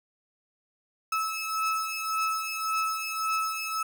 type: beating tone pair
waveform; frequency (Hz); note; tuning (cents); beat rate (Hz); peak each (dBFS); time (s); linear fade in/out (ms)
35% pulse; 1300 / 1301.8; E6 / E6; -24 / -22; 1.8; -28 / -30; 1.12-3.83; 5
effects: none